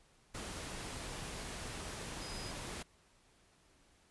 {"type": "tone in noise", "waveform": "sine", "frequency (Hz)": 4978, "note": "D#8", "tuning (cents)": 0, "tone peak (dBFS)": -49, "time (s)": [2.21, 2.51], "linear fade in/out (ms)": 10, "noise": "pink", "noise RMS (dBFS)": -44, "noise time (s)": [0.34, 2.83], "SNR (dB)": -8, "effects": ["pink hiss -68 dBFS RMS until 4.1 s", "resampled to 24000 Hz"]}